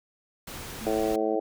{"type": "noise", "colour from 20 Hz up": "pink", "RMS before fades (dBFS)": -39, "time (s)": [0.47, 1.16], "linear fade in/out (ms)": 5}
{"type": "tone", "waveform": "triangle", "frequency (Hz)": 220, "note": "A3", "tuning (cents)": 0, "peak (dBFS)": -35, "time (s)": [0.8, 1.36], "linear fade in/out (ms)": 10}
{"type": "harmonic tone", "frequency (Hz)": 109.2, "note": "A2", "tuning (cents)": -13, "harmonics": [3, 4, 5, 6, 7], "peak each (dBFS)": [-29, -28, -31, -32, -33], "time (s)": [0.86, 1.4], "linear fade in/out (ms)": 10}
{"effects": []}